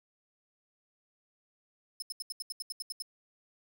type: tone bursts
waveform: sawtooth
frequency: 5210 Hz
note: E8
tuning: 21 cents flat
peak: -33 dBFS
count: 11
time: 2-3.022 s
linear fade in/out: 2 ms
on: 22 ms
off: 78 ms
effects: 10-bit